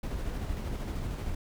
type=noise with tremolo; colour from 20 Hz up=brown; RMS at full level=-33 dBFS; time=0.03-1.35 s; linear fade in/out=5 ms; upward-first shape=square; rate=13 Hz; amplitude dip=25%; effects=none